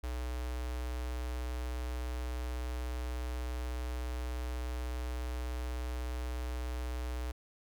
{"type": "tone with notch filter", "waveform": "square", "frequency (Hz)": 61.74, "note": "B1", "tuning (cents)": 0, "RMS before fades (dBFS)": -37, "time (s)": [0.03, 7.32], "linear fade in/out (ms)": 10, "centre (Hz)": 170, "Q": 1, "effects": []}